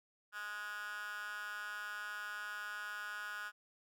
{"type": "tone with high-pass filter", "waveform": "10% pulse", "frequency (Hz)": 207.9, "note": "G#3", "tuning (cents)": 2, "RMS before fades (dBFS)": -44, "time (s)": [0.32, 3.52], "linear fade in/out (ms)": 50, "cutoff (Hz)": 1500, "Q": 7.1, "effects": []}